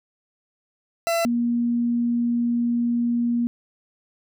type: tone pair in turn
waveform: 40% pulse / sine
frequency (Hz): 672 / 237.6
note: E5 / A#3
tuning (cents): +33 / +33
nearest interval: octave + tritone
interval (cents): 1800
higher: first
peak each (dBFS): -19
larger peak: neither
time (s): 1.07-1.25 / 1.25-3.47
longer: second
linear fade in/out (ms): 0
effects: none